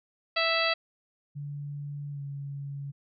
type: harmonic tone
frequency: 659.3 Hz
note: E5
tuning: in tune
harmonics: 1 / 2 / 3 / 4 / 5 / 6 / 7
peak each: -30 / -31 / -31 / -30 / -34 / -34 / -33 dBFS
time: 0.36-0.74 s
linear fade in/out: 10 ms
type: tone with pitch glide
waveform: sine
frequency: 144.2 to 140.58 Hz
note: D3 to C#3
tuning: -31 to +25 cents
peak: -34 dBFS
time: 1.35-2.92 s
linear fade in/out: 20 ms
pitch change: -44 cents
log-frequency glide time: 2.11-2.21 s
effects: none